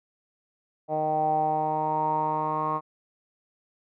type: tone with low-pass filter sweep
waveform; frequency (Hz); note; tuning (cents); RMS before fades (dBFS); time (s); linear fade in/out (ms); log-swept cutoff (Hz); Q
10% pulse; 154.8; D#3; -9; -26; 0.88-2.81; 50; 700 to 1100; 8.8
effects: none